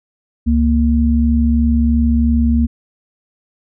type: tone pair together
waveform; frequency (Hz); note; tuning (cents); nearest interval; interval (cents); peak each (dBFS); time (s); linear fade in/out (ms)
sine; 70.07 / 233.1; C#2 / A#3; +19 / 0; octave + major sixth; 2081; -13; 0.46-2.67; 20
effects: none